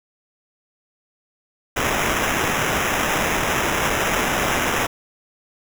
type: noise with sample-and-hold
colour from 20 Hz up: violet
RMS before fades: -21 dBFS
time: 1.76-4.87 s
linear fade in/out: 10 ms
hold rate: 4410 Hz
effects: none